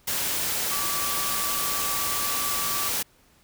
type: tone in noise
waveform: sine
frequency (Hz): 1156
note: D6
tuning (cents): -28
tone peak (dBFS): -32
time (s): 0.71-2.89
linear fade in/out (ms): 10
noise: white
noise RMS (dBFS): -27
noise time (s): 0.07-3.03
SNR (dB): -8
effects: pink hiss -60 dBFS RMS until 3.43 s